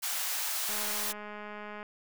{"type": "high-pass noise", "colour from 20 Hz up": "white", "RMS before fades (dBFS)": -33, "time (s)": [0.02, 1.13], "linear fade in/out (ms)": 20, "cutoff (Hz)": 650, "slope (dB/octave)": 24}
{"type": "click train", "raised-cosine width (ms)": 0.5, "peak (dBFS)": -28, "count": 239, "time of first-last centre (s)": [0.69, 1.829], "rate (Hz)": 209}
{"effects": []}